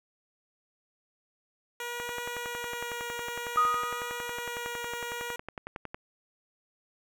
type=tone with vibrato; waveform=10% pulse; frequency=478.5 Hz; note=A#4; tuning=45 cents sharp; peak=-26 dBFS; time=1.8-5.36 s; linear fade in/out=2 ms; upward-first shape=triangle; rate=0.56 Hz; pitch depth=11 cents each way
type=click train; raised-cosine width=0.5 ms; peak=-22 dBFS; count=44; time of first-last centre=2-5.945 s; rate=10.9 Hz
type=tone with exponential decay; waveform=sine; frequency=1244.5 Hz; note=D#6; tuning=in tune; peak=-19 dBFS; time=3.57-4.45 s; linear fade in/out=5 ms; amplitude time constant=190 ms
effects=none